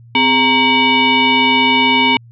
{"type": "tone with frequency modulation", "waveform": "sine", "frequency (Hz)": 1600, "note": "G6", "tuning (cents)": 35, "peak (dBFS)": -9, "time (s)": [0.15, 2.17], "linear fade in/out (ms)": 2, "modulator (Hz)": 671, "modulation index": 2.3, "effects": ["added 117 Hz sine -38 dBFS peak until 2.31 s"]}